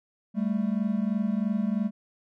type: tone pair together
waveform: triangle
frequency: 197.97 / 221 Hz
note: G3 / A3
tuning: +17 / +8 cents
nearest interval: major second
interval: 191 cents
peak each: -25 dBFS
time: 0.34-1.91 s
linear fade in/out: 50 ms
effects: none